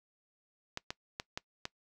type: clicks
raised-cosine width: 0.2 ms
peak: -19 dBFS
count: 5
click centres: 0.774 / 0.905 / 1.199 / 1.375 / 1.654 s
effects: noise-tail reverb RT60 0.1 s tail -22 dB re dry